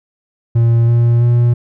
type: tone with pitch steps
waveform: triangle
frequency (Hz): 116.54 / 118.17 / 119.82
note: A#2 / A#2 / A#2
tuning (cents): 0 / +24 / +48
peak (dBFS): -6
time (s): 0.55-1.54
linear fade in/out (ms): 10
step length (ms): 330
effects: none